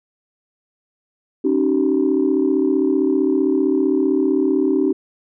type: tone cluster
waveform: sine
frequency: 272.3 / 307.8 / 383.1 Hz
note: C#4 / D#4 / G4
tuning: -31 / -19 / -40 cents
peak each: -18 dBFS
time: 1.44-4.93 s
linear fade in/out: 10 ms
effects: tanh soft clip ceiling -7 dBFS